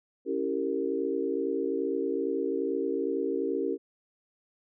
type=chord; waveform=sine; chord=C# diminished seventh; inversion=none; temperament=equal with one note detuned; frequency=277.2 / 329.6 / 392 / 460.8 Hz; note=C#4 / E4 / G4 / Bb4; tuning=0 / 0 / 0 / -20 cents; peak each=-33 / -34 / -31 / -32 dBFS; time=0.25-3.78 s; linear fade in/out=50 ms; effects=none